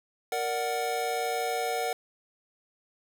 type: chord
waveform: square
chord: Bb augmented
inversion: none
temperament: equal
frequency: 466.2 / 587.3 / 740 Hz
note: Bb4 / D5 / F#5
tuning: 0 / 0 / 0 cents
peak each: -33 / -37 / -31 dBFS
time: 0.32-1.93 s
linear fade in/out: 2 ms
effects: none